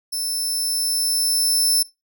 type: tone with level ramp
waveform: 20% pulse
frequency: 5300 Hz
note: E8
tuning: 9 cents sharp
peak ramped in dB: -18 to -10 dBFS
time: 0.12-1.83 s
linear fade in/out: 10 ms
effects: noise-tail reverb RT60 0.2 s tail -18 dB re dry